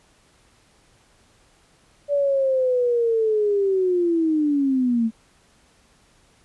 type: linear sweep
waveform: sine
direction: down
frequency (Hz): 579 to 220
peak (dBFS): -17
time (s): 2.08-5.11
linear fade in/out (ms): 50
effects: pink hiss -58 dBFS RMS until 6.44 s + resampled to 24000 Hz